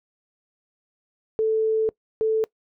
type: tone bursts at uneven times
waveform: sine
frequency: 440 Hz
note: A4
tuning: in tune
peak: -18 dBFS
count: 2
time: 1.39-1.89 / 2.21-2.44 s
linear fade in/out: 0 ms
effects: noise-tail reverb RT60 0.1 s tail -23 dB re dry